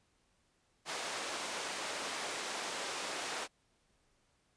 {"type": "band-pass noise", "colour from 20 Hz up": "pink", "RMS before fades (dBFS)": -40, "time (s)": [0.85, 3.48], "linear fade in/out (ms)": 50, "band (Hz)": [480, 8800], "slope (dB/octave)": 12, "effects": ["pink hiss -74 dBFS RMS until 4.56 s", "resampled to 22050 Hz"]}